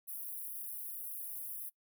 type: high-pass noise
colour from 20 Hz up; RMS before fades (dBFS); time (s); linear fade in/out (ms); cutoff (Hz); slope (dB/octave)
white; -43; 0.07-1.7; 20; 9800; 96
effects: noise-tail reverb RT60 0.1 s tail -22 dB re dry